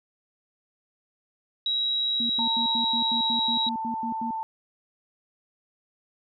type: tone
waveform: sine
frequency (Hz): 3859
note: B7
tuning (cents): -41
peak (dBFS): -23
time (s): 1.66-3.69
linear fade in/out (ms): 2
type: tone bursts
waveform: sine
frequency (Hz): 233.1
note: A#3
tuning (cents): 0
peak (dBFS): -30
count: 12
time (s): 2.2-4.308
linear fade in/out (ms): 2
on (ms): 95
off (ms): 88
type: tone with pitch glide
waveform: sine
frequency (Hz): 901 to 888.6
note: A5 to A5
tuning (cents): +41 to +17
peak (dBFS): -28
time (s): 2.39-4.43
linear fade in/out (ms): 0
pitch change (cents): -24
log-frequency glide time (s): 2.82-3.39
effects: none